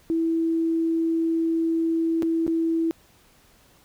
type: tone with dropouts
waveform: sine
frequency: 328.2 Hz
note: E4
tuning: 8 cents flat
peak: -20 dBFS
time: 0.1-2.91 s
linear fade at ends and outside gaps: 0 ms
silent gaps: 2.223-2.23 / 2.466-2.478 s
effects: pink hiss -57 dBFS RMS until 3.84 s